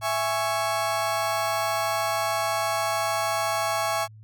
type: chord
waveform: 35% pulse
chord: C# minor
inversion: first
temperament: just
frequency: 665.2 / 831.5 / 1108.7 Hz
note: E5 / G#5 / C#6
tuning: +16 / +2 / 0 cents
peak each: -26 / -27 / -27 dBFS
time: 0.01-4.08 s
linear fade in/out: 50 ms
effects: added 108 Hz sine -44 dBFS peak until 4.23 s